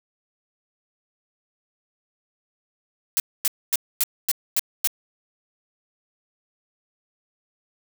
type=noise bursts; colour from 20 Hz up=blue; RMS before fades=-20 dBFS; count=7; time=3.17-4.873 s; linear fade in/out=0 ms; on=29 ms; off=250 ms; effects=none